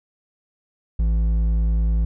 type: tone with hard clipping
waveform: sine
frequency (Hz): 55.1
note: A1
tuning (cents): +3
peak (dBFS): -18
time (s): 0.99-2.05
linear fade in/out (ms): 5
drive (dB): 6
effects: none